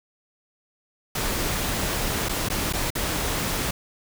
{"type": "noise with dropouts", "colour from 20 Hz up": "pink", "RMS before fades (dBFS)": -26, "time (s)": [1.15, 3.71], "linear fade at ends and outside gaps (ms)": 5, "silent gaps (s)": [[2.287, 2.293], [2.487, 2.499], [2.727, 2.734], [2.904, 2.952]], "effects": []}